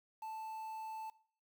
triangle tone with quantisation, 880 Hz, A5, in tune, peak -40 dBFS, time 0.22-1.1 s, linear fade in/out 5 ms, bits 10, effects noise-tail reverb RT60 0.5 s tail -19 dB re dry

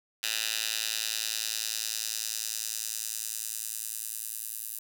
10% pulse tone with high-pass filter sweep, 110 Hz, A2, in tune, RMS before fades -34 dBFS, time 0.23-4.79 s, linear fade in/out 5 ms, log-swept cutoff 3100 to 11000 Hz, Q 1.2, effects none

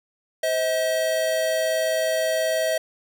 square tone pair together, 521.3 / 640 Hz, C5 / D#5, -6 / +49 cents, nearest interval major third, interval 355 cents, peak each -29 / -22 dBFS, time 0.43-2.78 s, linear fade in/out 5 ms, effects none

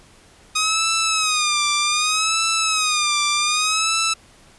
10% pulse tone with vibrato, 1249 Hz, D#6, 6 cents sharp, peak -9 dBFS, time 0.55-4.14 s, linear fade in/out 10 ms, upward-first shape sine, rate 0.65 Hz, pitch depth 100 cents each way, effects pink hiss -50 dBFS RMS until 4.58 s + resampled to 24000 Hz

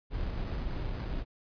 brown noise with sample-and-hold, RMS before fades -34 dBFS, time 0.1-1.25 s, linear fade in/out 50 ms, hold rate 3150 Hz, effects resampled to 11025 Hz

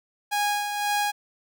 sawtooth tone with tremolo, 824 Hz, G#5, 14 cents flat, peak -18 dBFS, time 0.31-1.12 s, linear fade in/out 20 ms, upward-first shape sine, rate 1.9 Hz, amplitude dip 50%, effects none

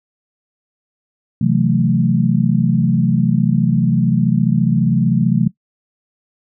sine chord, F# half-diminished seventh, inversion second, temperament equal, 130.81 / 164.81 / 185 / 220 Hz, C3 / E3 / F#3 / A3, 0 / 0 / 0 / 0 cents, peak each -17 dBFS, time 1.41-5.48 s, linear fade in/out 5 ms, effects noise-tail reverb RT60 0.1 s tail -19 dB re dry

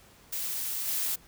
blue noise with level steps, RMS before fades -33 / -30 dBFS, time 0.32-1.16 s, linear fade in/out 10 ms, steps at 0.87 s, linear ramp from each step 10 ms, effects pink hiss -57 dBFS RMS until 1.27 s

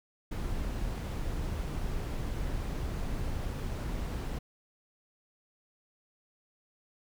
brown noise, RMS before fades -34 dBFS, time 0.31-4.39 s, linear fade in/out 10 ms, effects none

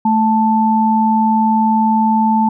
sine tone pair together, 220 / 880 Hz, A3 / A5, 0 / 0 cents, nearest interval 2 octaves, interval 2400 cents, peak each -13 dBFS, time 0.05-2.49 s, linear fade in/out 5 ms, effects none

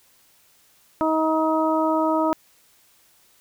harmonic tone, 316.6 Hz, D#4, 30 cents sharp, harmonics 1 / 2 / 3 / 4, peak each -22 / -23 / -24 / -27 dBFS, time 1.01-2.33 s, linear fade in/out 0 ms, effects white hiss -58 dBFS RMS until 3.4 s

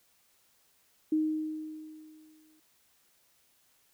sine tone with exponential decay, 311.1 Hz, D#4, in tune, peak -23 dBFS, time 1.12-2.6 s, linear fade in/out 5 ms, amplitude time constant 320 ms, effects white hiss -68 dBFS RMS until 3.93 s

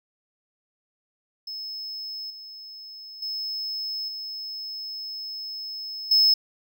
triangle tone with level steps, 5200 Hz, E8, 24 cents flat, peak -31 / -38 / -27 / -31 / -14 dBFS, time 1.47-6.34 s, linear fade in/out 5 ms, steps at 2.3 / 3.22 / 4.08 / 6.11 s, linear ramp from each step 5 ms, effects none

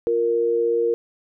sine tone pair together, 349.5 / 466.2 Hz, F4 / A#4, +1 / 0 cents, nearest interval perfect fourth, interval 499 cents, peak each -25 / -18 dBFS, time 0.07-0.94 s, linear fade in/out 0 ms, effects none

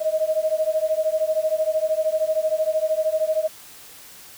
sine beating tone pair, 622.3 / 635.3 Hz, D#5 / D#5, 0 / +36 cents, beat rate 13 Hz, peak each -22 / -22 dBFS, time 0-3.48 s, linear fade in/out 20 ms, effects white hiss -44 dBFS RMS until 4.37 s

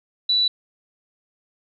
sine tone, 3953 Hz, B7, 1 cent sharp, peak -16 dBFS, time 0.29-0.48 s, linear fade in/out 5 ms, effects none

